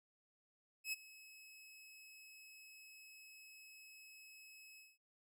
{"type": "tone with ADSR envelope", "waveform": "sawtooth", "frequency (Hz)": 2575, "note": "E7", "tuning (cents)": -41, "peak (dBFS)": -34, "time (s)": [0.84, 4.98], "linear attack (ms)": 86, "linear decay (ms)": 23, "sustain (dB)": -20, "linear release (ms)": 200, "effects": []}